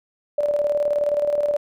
sine tone with tremolo, 585 Hz, D5, 7 cents flat, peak -16 dBFS, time 0.38-1.57 s, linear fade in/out 5 ms, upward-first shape square, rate 19 Hz, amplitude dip 50%, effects none

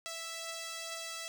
5% pulse beating tone pair, 659.3 / 661.6 Hz, E5 / E5, 0 / +6 cents, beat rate 2.3 Hz, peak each -29 / -37 dBFS, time 0.06-1.28 s, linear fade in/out 0 ms, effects none

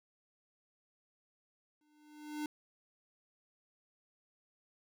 square tone with exponential growth, 300 Hz, D4, 37 cents sharp, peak -35 dBFS, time 1.81-2.46 s, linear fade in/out 2 ms, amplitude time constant 140 ms, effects none

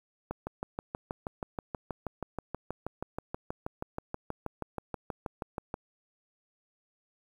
click train, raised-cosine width 1 ms, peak -20 dBFS, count 35, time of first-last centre 0.31-5.741 s, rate 6.26 Hz, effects 9-bit

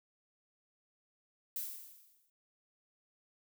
violet noise with exponential decay, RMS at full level -37 dBFS, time 1.56-2.3 s, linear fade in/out 2 ms, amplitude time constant 160 ms, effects none

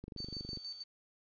click train, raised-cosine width 3 ms, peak -32 dBFS, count 14, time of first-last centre 0.04-0.573 s, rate 24.4 Hz
sine tone with tremolo, 4545 Hz, C#8, 42 cents sharp, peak -39 dBFS, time 0.17-0.84 s, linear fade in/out 20 ms, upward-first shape square, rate 6.3 Hz, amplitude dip 60%
effects resampled to 11025 Hz + 11-bit

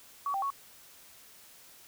sine tone with pitch steps, 1130 / 784 / 1110 Hz, C#6 / G5 / C#6, +33 / 0 / +2 cents, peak -29 dBFS, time 0.26-0.503 s, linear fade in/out 2 ms, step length 81 ms, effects white hiss -55 dBFS RMS until 1.87 s

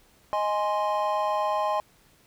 triangle chord, Ab major, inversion second, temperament equal, 622.3 / 830.6 / 1046.5 Hz, Eb5 / Ab5 / C6, 0 / 0 / 0 cents, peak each -26 dBFS, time 0.33-1.8 s, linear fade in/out 0 ms, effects pink hiss -60 dBFS RMS until 2.26 s

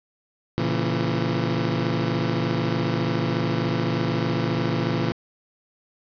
20% pulse chord, A# diminished, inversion none, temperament just, 116.54 / 139.85 / 167.82 Hz, A#2 / C#3 / E3, 0 / +16 / +31 cents, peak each -21 / -23 / -21 dBFS, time 0.58-5.12 s, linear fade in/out 0 ms, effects resampled to 11025 Hz + 7-bit

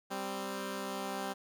10% pulse tone pair together, 196 / 261.6 Hz, G3 / C4, 0 / 0 cents, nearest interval perfect fourth, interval 500 cents, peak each -30 / -32 dBFS, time 0.1-1.34 s, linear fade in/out 20 ms, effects none

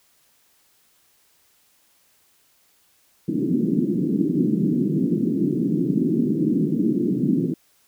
white band-pass noise, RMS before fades -21 dBFS, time 3.28-7.54 s, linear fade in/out 5 ms, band 150 to 340 Hz, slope 48 dB/octave, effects white hiss -61 dBFS RMS until 7.87 s

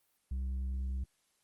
triangle tone with tanh clipping, 65 Hz, C2, 11 cents flat, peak -34 dBFS, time 0.31-1.04 s, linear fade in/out 5 ms, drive 9 dB, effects white hiss -75 dBFS RMS until 1.43 s + Opus 32 kbps

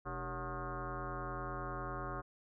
sine tone with frequency modulation, 561 Hz, C#5, 21 cents sharp, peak -38 dBFS, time 0.05-2.22 s, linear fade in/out 20 ms, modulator 172 Hz, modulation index 4.8, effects none

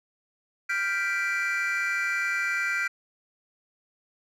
triangle chord, G dominant seventh, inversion third, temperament equal, 1396.9 / 1568 / 1975.5 / 2349 Hz, F6 / G6 / B6 / D7, 0 / 0 / 0 / 0 cents, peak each -28 dBFS, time 0.69-2.88 s, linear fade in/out 10 ms, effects tanh soft clip ceiling -18 dBFS

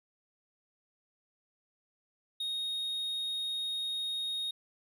triangle tone, 3729 Hz, A#7, in tune, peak -31 dBFS, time 2.4-4.51 s, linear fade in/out 5 ms, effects none

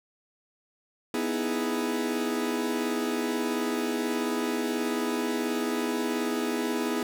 40% pulse chord, E major seventh, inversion second, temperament equal, 246.9 / 311.1 / 329.6 / 415.3 Hz, B3 / D#4 / E4 / G#4, 0 / 0 / 0 / 0 cents, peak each -30 / -33 / -33 / -31 dBFS, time 1.14-7.03 s, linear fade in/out 2 ms, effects none

